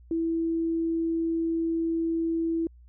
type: tone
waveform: sine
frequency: 329.6 Hz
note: E4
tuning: in tune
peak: -24 dBFS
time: 0.11-2.67 s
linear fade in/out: 2 ms
effects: added 60 Hz sine -49 dBFS peak until 2.88 s